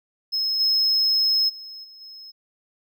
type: tone with level steps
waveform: triangle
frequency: 5170 Hz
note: E8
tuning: 34 cents flat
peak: -20 / -16 / -35 / -42 / -38 dBFS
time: 0.32-2.32 s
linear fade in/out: 20 ms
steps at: 0.59 / 1.48 / 1.83 / 2 s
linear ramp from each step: 20 ms
effects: none